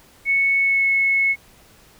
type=tone with pitch glide; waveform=sine; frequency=2209 to 2192 Hz; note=C#7 to C#7; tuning=-7 to -20 cents; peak=-15 dBFS; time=0.25-1.36 s; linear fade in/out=50 ms; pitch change=-13 cents; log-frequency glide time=0.59-0.88 s; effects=pink hiss -51 dBFS RMS until 1.99 s